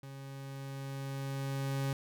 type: tone with level ramp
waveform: 40% pulse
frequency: 136.6 Hz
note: C#3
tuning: 25 cents flat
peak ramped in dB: -44 to -30 dBFS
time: 0.03-1.93 s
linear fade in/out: 2 ms
effects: none